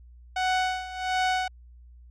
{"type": "tone with tremolo", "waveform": "sawtooth", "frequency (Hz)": 743, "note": "F#5", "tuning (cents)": 7, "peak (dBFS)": -18, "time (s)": [0.36, 1.48], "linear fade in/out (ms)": 5, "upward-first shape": "sine", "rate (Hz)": 1.4, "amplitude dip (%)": 80, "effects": ["added 60 Hz sine -47 dBFS peak until 2.1 s", "low-pass 5000 Hz 12 dB/octave"]}